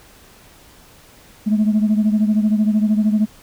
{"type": "beating tone pair", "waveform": "sine", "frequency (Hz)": [210.7, 223.7], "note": ["G#3", "A3"], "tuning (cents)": [25, 29], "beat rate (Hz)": 13, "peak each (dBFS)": [-13, -18], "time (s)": [1.46, 3.26], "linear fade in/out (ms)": 20, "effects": ["tanh soft clip ceiling -9 dBFS", "pink hiss -47 dBFS RMS until 3.42 s"]}